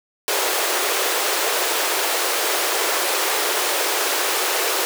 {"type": "high-pass noise", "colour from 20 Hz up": "pink", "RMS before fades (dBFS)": -21, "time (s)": [0.28, 4.85], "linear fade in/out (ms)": 0, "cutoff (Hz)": 360, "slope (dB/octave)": 48, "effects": []}